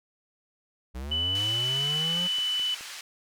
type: linear sweep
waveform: square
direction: up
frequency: 60 to 181.7 Hz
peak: -34 dBFS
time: 0.94-2.28 s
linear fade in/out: 20 ms
type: tone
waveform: sine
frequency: 2988 Hz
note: F#7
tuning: 16 cents sharp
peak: -25 dBFS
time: 1.11-2.75 s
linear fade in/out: 10 ms
type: band-pass noise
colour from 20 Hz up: pink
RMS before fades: -41 dBFS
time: 1.35-3.01 s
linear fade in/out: 2 ms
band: 1800 to 7700 Hz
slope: 12 dB/octave
type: click train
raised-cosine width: 1 ms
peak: -34 dBFS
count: 5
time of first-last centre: 1.96-2.809 s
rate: 4.71 Hz
effects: none